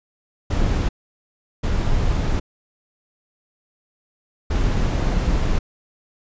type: noise bursts at uneven times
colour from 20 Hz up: brown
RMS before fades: -19 dBFS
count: 3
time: 0.5-0.89 / 1.63-2.4 / 4.5-5.59 s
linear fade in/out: 10 ms
effects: resampled to 16000 Hz